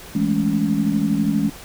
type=chord; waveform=sine; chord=A major seventh; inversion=second; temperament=equal with one note detuned; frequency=164.81 / 207.7 / 220 / 280.1 Hz; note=E3 / G#3 / A3 / C#4; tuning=0 / 0 / 0 / +18 cents; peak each=-24 / -20 / -24 / -22 dBFS; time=0.15-1.5 s; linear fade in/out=5 ms; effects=pink hiss -39 dBFS RMS until 1.64 s